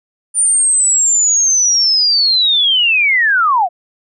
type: linear sweep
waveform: sine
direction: down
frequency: 9250 to 663 Hz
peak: -9 dBFS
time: 0.34-3.69 s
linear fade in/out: 50 ms
effects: none